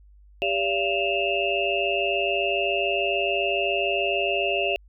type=tone cluster; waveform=sine; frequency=396.9 / 573 / 680 / 2620 / 2794 Hz; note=G4 / D5 / F5 / E7 / F7; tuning=+22 / -43 / -46 / -11 / 0 cents; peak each=-28 dBFS; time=0.42-4.76 s; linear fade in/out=0 ms; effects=added 50 Hz sine -49 dBFS peak until 4.88 s